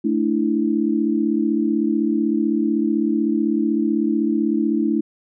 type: chord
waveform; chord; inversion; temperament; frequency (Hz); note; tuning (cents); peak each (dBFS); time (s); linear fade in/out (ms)
sine; A suspended fourth; none; equal; 220 / 293.7 / 329.6; A3 / D4 / E4; 0 / 0 / 0; -21; 0.04-5.01; 10
effects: none